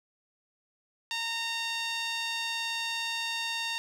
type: tone with band-pass filter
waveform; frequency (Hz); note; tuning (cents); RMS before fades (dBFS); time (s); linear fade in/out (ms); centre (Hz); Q
sawtooth; 919; A#5; -25; -33; 1.11-3.78; 0; 3600; 1.6
effects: none